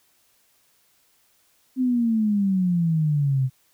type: exponential sweep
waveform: sine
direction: down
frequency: 261.6 to 127.8 Hz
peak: -18 dBFS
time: 1.76-3.5 s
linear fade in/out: 50 ms
effects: white hiss -63 dBFS RMS until 3.73 s